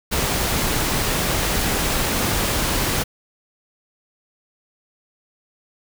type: noise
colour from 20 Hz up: pink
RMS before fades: -21 dBFS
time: 0.11-3.04 s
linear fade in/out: 20 ms
effects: none